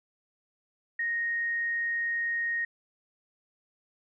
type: tone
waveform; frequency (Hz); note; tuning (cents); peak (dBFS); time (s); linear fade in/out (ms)
sine; 1864.7; A#6; 0; -27; 0.99-2.65; 5
effects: none